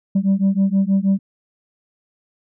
sine beating tone pair, 191.7 / 198 Hz, G3 / G3, -38 / +18 cents, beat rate 6.3 Hz, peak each -15 dBFS, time 0.15-1.19 s, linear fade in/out 10 ms, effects tanh soft clip ceiling -11 dBFS

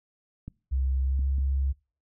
clicks, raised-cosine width 5 ms, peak -25 / -28 / -29 dBFS, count 3, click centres 0.48 / 1.193 / 1.384 s
sine tone with pitch glide, 66 to 67.82 Hz, C2 to C#2, +16 to -37 cents, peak -23 dBFS, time 0.71-1.73 s, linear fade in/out 20 ms, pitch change +47 cents, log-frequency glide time 1.01-1.26 s
effects noise-tail reverb RT60 0.4 s tail -25 dB re dry

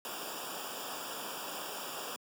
pink noise with comb filter, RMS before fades -41 dBFS, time 0.05-2.16 s, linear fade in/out 0 ms, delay 0.48 ms, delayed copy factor -0.9, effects high-pass 200 Hz 12 dB/octave

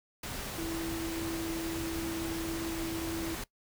sine tone in noise, 329.6 Hz, E4, in tune, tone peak -34 dBFS, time 0.58-3.35 s, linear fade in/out 5 ms, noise pink, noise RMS -39 dBFS, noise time 0.23-3.44 s, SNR +2 dB, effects noise-tail reverb RT60 0.1 s tail -20 dB re dry

